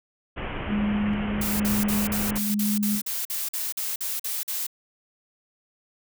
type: low-pass noise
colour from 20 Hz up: pink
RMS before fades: -32 dBFS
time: 0.36-2.39 s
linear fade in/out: 20 ms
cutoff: 3100 Hz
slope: 96 dB/octave
type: tone with tremolo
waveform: sine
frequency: 207.7 Hz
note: G#3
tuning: in tune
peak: -22 dBFS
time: 0.68-3.02 s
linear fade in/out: 50 ms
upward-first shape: square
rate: 1.1 Hz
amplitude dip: 35%
type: noise bursts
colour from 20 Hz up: blue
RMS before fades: -29 dBFS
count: 14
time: 1.41-4.668 s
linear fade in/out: 5 ms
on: 190 ms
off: 46 ms
effects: none